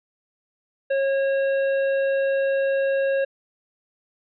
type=tone with hard clipping; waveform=triangle; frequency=545 Hz; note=C#5; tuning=29 cents flat; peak=-21 dBFS; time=0.9-3.25 s; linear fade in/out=10 ms; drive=13 dB; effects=resampled to 11025 Hz